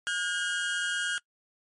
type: tone pair together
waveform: 30% pulse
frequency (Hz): 1438.8 / 1615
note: F#6 / G#6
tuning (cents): -49 / -49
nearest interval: major second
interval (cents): 200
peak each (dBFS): -28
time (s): 0.07-1.18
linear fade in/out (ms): 0
effects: noise-tail reverb RT60 0.1 s tail -25 dB re dry + MP3 48 kbps